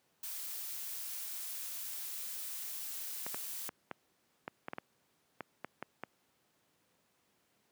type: noise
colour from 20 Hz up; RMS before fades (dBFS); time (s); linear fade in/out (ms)
blue; -42; 0.23-3.69; 5
type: clicks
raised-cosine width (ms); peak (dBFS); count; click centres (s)
0.5; -24; 12; 3.265 / 3.345 / 3.691 / 3.913 / 4.479 / 4.684 / 4.734 / 4.784 / 5.407 / 5.646 / 5.826 / 6.036
effects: pink hiss -74 dBFS RMS until 7.71 s + high-pass 150 Hz 12 dB/octave